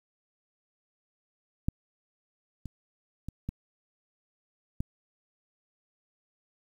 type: clicks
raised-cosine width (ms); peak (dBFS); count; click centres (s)
5; -14 / -26 / -24 / -20 / -18; 5; 1.685 / 2.657 / 3.286 / 3.49 / 4.805
effects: 9-bit